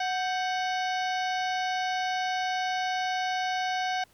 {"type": "harmonic tone with a mistuned harmonic", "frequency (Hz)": 740, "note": "F#5", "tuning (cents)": 0, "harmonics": [1, 2, 3, 4, 5, 6, 7, 8], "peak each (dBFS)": [-28, -34, -38, -40, -42, -44, -45, -46], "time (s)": [0, 4.04], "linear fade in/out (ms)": 5, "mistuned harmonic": 2, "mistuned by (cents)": 96, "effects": ["pink hiss -62 dBFS RMS until 4.13 s"]}